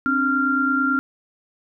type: tone cluster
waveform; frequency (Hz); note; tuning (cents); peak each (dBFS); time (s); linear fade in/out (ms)
sine; 265.4 / 294.6 / 1386; C4 / D4 / F6; +25 / +6 / -14; -22 / -27 / -19; 0.06-0.99; 0
effects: none